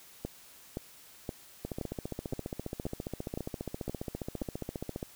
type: two click trains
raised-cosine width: 2 ms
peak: -22 / -21 dBFS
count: 51 / 9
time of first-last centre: 1.65-5.028 / 0.25-4.417 s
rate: 14.8 / 1.92 Hz
effects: white hiss -55 dBFS RMS until 5.15 s